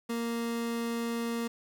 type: tone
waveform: 30% pulse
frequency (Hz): 232.8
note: A#3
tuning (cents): -2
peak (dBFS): -28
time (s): 0.09-1.48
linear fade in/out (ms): 10
effects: 9-bit